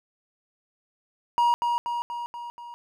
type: tone with echo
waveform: triangle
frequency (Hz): 952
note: A#5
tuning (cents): +36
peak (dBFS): -16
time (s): 1.38-1.54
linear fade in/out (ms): 0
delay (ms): 240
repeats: 5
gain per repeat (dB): -4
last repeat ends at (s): 2.74
effects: none